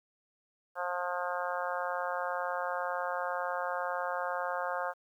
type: harmonic tone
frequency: 178 Hz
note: F3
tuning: 33 cents sharp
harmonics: 3 / 4 / 5 / 6 / 7 / 8 / 9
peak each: -37 / -38 / -39 / -40 / -40 / -41 / -42 dBFS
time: 0.75-4.94 s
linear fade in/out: 50 ms
effects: 11-bit